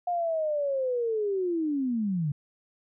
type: linear sweep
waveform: sine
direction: down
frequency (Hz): 716 to 138.8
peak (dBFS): -25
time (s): 0.07-2.32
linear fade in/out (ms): 5
effects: none